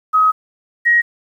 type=tone pair in turn; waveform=sine; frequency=1268 / 1890 Hz; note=D#6 / A#6; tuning=+32 / +23 cents; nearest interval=perfect fifth; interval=691 cents; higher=second; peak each=-9 dBFS; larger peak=neither; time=0.13-0.32 / 0.85-1.02 s; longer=first; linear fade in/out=20 ms; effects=8-bit